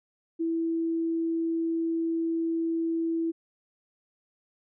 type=tone; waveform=sine; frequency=329.6 Hz; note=E4; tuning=in tune; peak=-25 dBFS; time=0.39-3.32 s; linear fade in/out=20 ms; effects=none